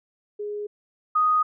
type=tone pair in turn; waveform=sine; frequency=415.3 / 1244.5 Hz; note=G#4 / D#6; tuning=0 / 0 cents; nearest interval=octave + perfect fifth; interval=1900 cents; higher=second; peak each=-28 / -17 dBFS; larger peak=second; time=0.39-0.67 / 1.15-1.43 s; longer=neither; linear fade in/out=10 ms; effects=none